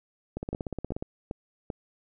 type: two click trains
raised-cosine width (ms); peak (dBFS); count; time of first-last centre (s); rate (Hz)
2; -19 / -19; 4 / 12; 0.53-1.702 / 0.37-1.025; 2.56 / 16.8
effects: none